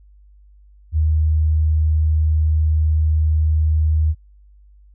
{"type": "tone", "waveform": "sine", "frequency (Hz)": 77.9, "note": "D#2", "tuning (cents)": 3, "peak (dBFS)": -13, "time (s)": [0.92, 4.15], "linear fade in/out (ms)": 50, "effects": ["added 50 Hz sine -45 dBFS peak until 4.94 s"]}